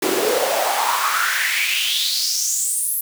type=noise with high-pass filter sweep; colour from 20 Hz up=pink; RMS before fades=-20 dBFS; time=0.02-3.01 s; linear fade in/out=5 ms; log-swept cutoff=330 to 12000 Hz; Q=5.3; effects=none